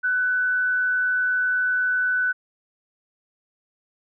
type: tone with frequency modulation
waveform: sine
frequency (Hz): 1498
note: F#6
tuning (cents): +21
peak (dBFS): -19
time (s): 0.03-2.33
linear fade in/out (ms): 20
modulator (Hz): 112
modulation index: 0.24
effects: none